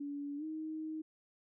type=tone with pitch glide; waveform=sine; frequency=286.1 to 313.8 Hz; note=D4 to D#4; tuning=-45 to +15 cents; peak=-38 dBFS; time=0-1.02 s; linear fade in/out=10 ms; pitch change=+160 cents; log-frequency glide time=0.37-0.44 s; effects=none